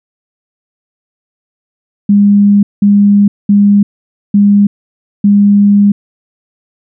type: tone bursts at uneven times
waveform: sine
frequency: 203 Hz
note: G#3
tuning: 39 cents flat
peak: -3 dBFS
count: 5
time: 2.09-2.63 / 2.82-3.28 / 3.49-3.83 / 4.34-4.67 / 5.24-5.92 s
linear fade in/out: 5 ms
effects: none